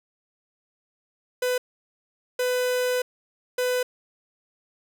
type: tone bursts at uneven times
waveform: 45% pulse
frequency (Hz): 500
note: B4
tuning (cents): +21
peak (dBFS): -22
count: 3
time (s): 1.42-1.58 / 2.39-3.02 / 3.58-3.83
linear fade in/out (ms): 5
effects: none